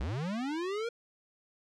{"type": "linear sweep", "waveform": "square", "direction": "up", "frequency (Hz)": [51.91, 477.7], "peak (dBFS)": -33, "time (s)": [0, 0.89], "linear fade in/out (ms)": 5, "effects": ["low-pass 5000 Hz 12 dB/octave"]}